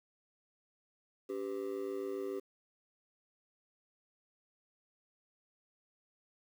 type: tone with amplitude modulation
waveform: triangle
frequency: 392.4 Hz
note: G4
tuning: 2 cents sharp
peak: -30 dBFS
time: 1.29-2.4 s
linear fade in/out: 10 ms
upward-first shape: sine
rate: 107 Hz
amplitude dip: 95%
effects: 10-bit